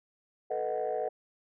sine chord, B dominant seventh, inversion third, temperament equal, 440 / 493.9 / 622.3 / 740 Hz, A4 / B4 / D#5 / F#5, 0 / 0 / 0 / 0 cents, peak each -34 dBFS, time 0.5-1.09 s, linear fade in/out 10 ms, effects tanh soft clip ceiling -23 dBFS

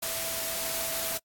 sine tone in noise, 660 Hz, E5, 2 cents sharp, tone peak -39 dBFS, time 0.02-1.18 s, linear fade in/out 10 ms, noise white, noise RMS -32 dBFS, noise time 0.02-1.18 s, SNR -10 dB, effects noise-tail reverb RT60 0.1 s tail -24 dB re dry + AAC 64 kbps

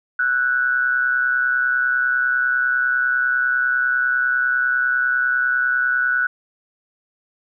sine tone with amplitude modulation, 1480 Hz, F#6, in tune, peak -13 dBFS, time 0.19-6.27 s, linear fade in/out 5 ms, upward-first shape sine, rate 130 Hz, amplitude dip 65%, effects none

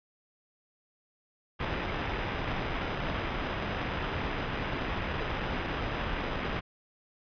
pink noise with sample-and-hold, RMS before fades -33 dBFS, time 1.59-6.61 s, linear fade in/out 20 ms, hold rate 4410 Hz, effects resampled to 11025 Hz

